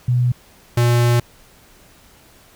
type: tone pair in turn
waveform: sine / square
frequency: 123.47 / 119.82 Hz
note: B2 / A#2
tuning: 0 / +48 cents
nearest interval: minor second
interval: 52 cents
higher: first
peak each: -13 dBFS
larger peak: neither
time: 0.08-0.32 / 0.77-1.2 s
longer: second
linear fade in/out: 5 ms
effects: pink hiss -49 dBFS RMS until 2.55 s